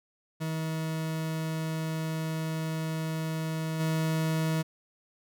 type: tone with level steps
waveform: 40% pulse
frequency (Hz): 159.5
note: D#3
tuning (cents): +43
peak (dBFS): -29 / -25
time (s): 0.4-4.63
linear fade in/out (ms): 20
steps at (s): 3.79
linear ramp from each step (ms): 20
effects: none